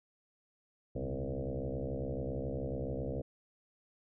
sine tone with frequency modulation, 196 Hz, G3, in tune, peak -34 dBFS, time 0.95-3.22 s, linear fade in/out 10 ms, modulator 67.2 Hz, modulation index 5.8, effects none

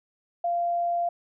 sine tone, 692 Hz, F5, 16 cents flat, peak -23 dBFS, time 0.44-1.09 s, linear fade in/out 5 ms, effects none

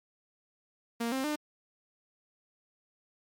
sawtooth tone with pitch steps, 233.1 / 264.7 / 300.6 Hz, A#3 / C4 / D4, 0 / +20 / +40 cents, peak -26 dBFS, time 1-1.36 s, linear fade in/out 10 ms, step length 120 ms, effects MP3 96 kbps

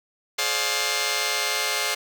5% pulse chord, D half-diminished seventh, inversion second, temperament just, 422.9 / 528.6 / 587.3 / 704.8 Hz, Ab4 / C5 / D5 / F5, +31 / +18 / 0 / +16 cents, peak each -18 dBFS, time 0.38-1.95 s, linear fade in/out 10 ms, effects none

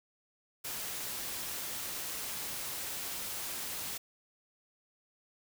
white noise, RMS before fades -39 dBFS, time 0.64-3.98 s, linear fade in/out 10 ms, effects none

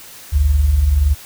sine tone pair together, 51.68 / 73 Hz, G#1 / D2, -8 / -10 cents, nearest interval tritone, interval 598 cents, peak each -19 / -11 dBFS, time 0.32-1.15 s, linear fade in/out 20 ms, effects white hiss -38 dBFS RMS until 1.25 s

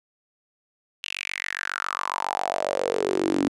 sawtooth tone with high-pass filter sweep, 47.34 Hz, F#1, 40 cents sharp, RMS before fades -27 dBFS, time 1.03-3.48 s, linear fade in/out 0 ms, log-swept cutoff 2900 to 270 Hz, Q 6.1, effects resampled to 22050 Hz

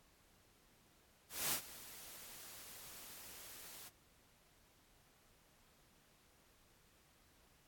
white noise with ADSR envelope, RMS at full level -36 dBFS, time 1.29-3.9 s, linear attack 230 ms, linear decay 87 ms, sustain -18 dB, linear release 27 ms, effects pink hiss -70 dBFS RMS until 7.67 s + AAC 64 kbps

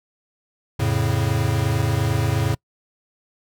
square chord, F augmented, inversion none, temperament equal, 87.31 / 110 / 138.59 Hz, F2 / A2 / C#3, 0 / 0 / 0 cents, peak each -26 / -22 / -24 dBFS, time 0.79-2.55 s, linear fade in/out 10 ms, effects noise-tail reverb RT60 0.1 s tail -26 dB re dry

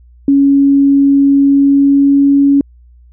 sine tone with pitch glide, 278.3 to 280.1 Hz, C#4 to C#4, +7 to +18 cents, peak -5 dBFS, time 0.28-2.61 s, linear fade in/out 2 ms, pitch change +11 cents, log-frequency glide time 1.42-2.39 s, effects added 60 Hz sine -39 dBFS peak until 3.12 s

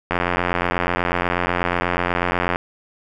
click train, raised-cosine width 0.5 ms, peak -4 dBFS, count 217, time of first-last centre 0.11-2.559 s, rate 88.2 Hz, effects none

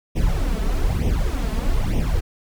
brown noise with flanger, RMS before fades -20 dBFS, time 0.15-2.21 s, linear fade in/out 20 ms, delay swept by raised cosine 0.33 to 4.63 ms, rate 1.1 Hz, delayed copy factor +0.8, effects none

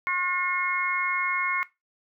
harmonic tone, 360 Hz, F#4, 47 cents flat, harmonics 3 / 4 / 5 / 6, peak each -29 / -33 / -36 / -26 dBFS, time 0.07-1.63 s, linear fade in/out 0 ms, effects noise-tail reverb RT60 0.2 s tail -17 dB re dry

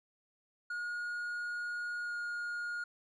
triangle tone with pitch glide, 1438 to 1428.1 Hz, F#6 to F6, -50 to +38 cents, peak -34 dBFS, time 0.7-2.84 s, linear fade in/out 5 ms, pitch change -12 cents, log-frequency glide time 2.03-2.14 s, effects resampled to 24000 Hz

